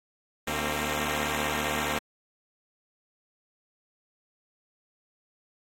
5% pulse tone cluster, 75 / 230.3 / 264.5 Hz, D2 / A#3 / C4, +37 / -21 / +19 cents, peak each -21 dBFS, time 0.47-1.99 s, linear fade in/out 5 ms, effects AAC 48 kbps

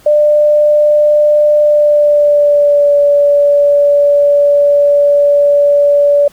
sine tone with pitch glide, 596 to 576 Hz, D5 to D5, +25 to -34 cents, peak -5 dBFS, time 0.06-6.28 s, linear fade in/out 5 ms, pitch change -59 cents, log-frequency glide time 1.59-2.96 s, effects pink hiss -44 dBFS RMS until 6.32 s

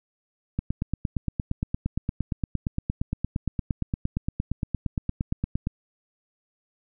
click train, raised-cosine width 5 ms, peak -13 dBFS, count 45, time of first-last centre 0.59-5.671 s, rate 8.66 Hz, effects none

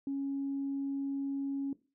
sine tone, 276.2 Hz, C#4, 6 cents flat, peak -31 dBFS, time 0.07-1.73 s, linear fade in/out 2 ms, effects noise-tail reverb RT60 0.3 s tail -17 dB re dry + tanh soft clip ceiling -27 dBFS

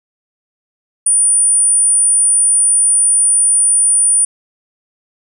sine tone, 9397 Hz, D9, in tune, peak -8 dBFS, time 1.06-4.25 s, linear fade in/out 5 ms, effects none

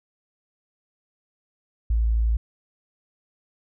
sine tone, 56 Hz, A1, 31 cents sharp, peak -18 dBFS, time 1.9-2.37 s, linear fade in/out 5 ms, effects none

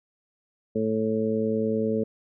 harmonic tone, 110 Hz, A2, in tune, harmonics 1 / 2 / 3 / 4 / 5, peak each -36 / -26 / -34 / -26 / -32 dBFS, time 0.75-2.04 s, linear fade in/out 10 ms, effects none

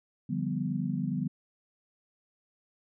sine chord, G dominant seventh, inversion second, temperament equal, 146.83 / 174.61 / 196 / 246.9 Hz, D3 / F3 / G3 / B3, 0 / 0 / 0 / 0 cents, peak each -34 dBFS, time 0.29-1.28 s, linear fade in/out 10 ms, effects none

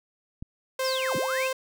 click, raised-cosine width 5 ms, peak -24 dBFS, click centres 0.425 s
sawtooth tone with tremolo, 523.3 Hz, C5, in tune, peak -21 dBFS, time 0.79-1.53 s, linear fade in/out 5 ms, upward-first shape triangle, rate 3.6 Hz, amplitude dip 25%
sine linear two-way sweep, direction down then up, 5610 to 103.7 to 2782 Hz, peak -30 dBFS, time 0.84-1.48 s, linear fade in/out 10 ms, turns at 1.16 s
effects none

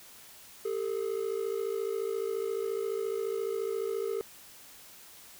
triangle ring-modulated tone, 423 Hz, G#4, 32 cents sharp, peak -25 dBFS, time 0.65-4.21 s, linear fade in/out 0 ms, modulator 27.2 Hz, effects white hiss -52 dBFS RMS until 5.39 s

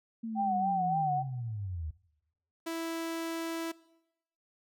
sine linear sweep, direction down, 229.9 to 73.4 Hz, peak -34 dBFS, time 0.23-1.91 s, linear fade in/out 10 ms
sine tone with vibrato, 761 Hz, F#5, 48 cents sharp, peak -27 dBFS, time 0.35-1.24 s, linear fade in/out 50 ms, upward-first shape sine, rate 3.5 Hz, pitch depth 71 cents each way
sawtooth tone, 329.6 Hz, E4, in tune, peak -30 dBFS, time 2.66-3.72 s, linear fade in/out 10 ms
effects noise-tail reverb RT60 0.9 s tail -21 dB re dry

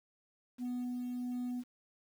sine tone with tremolo, 246.9 Hz, B3, in tune, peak -32 dBFS, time 0.58-1.64 s, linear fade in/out 50 ms, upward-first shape sine, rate 1.5 Hz, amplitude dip 25%, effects tanh soft clip ceiling -34 dBFS + 10-bit

